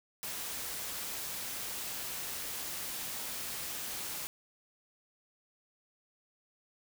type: noise with amplitude modulation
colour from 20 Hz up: white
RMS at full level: -38 dBFS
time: 0.23-4.27 s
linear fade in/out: 0 ms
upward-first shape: sine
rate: 283 Hz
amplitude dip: 30%
effects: none